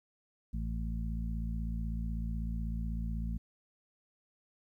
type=harmonic tone; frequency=56.1 Hz; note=A1; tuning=34 cents sharp; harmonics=1 / 2 / 3 / 4; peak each=-34 / -44 / -41 / -43 dBFS; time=0.53-3.38 s; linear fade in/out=10 ms; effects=12-bit